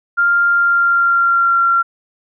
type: tone with pitch glide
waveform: sine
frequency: 1396.9 to 1372.9 Hz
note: F6 to F6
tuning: 0 to -30 cents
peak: -10 dBFS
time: 0.17-1.83 s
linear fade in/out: 20 ms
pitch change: -30 cents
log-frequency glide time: 0.49-1.63 s
effects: none